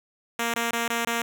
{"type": "tone bursts", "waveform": "5% pulse", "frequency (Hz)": 233.1, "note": "A#3", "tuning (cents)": 0, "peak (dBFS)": -13, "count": 5, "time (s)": [0.39, 1.22], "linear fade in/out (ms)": 2, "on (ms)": 150, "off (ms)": 20, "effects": []}